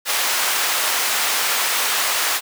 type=high-pass noise; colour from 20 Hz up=pink; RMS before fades=-20 dBFS; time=0.05-2.41 s; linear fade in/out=50 ms; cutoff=970 Hz; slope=12 dB/octave; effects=none